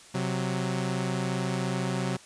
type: tone pair together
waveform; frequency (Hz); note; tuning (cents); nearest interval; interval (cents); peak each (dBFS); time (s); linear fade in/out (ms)
sawtooth; 131.03 / 185.3; C3 / F#3; +3 / +3; tritone; 600; -26; 0.14-2.17; 10
effects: white hiss -51 dBFS RMS until 2.25 s + resampled to 22050 Hz